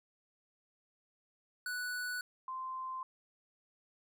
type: tone pair in turn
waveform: square / sine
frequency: 1480 / 1040.2 Hz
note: F#6 / C6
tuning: 0 / -10 cents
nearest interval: tritone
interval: 610 cents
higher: first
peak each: -37 / -38 dBFS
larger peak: first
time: 1.66-2.21 / 2.48-3.03 s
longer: neither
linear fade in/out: 2 ms
effects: none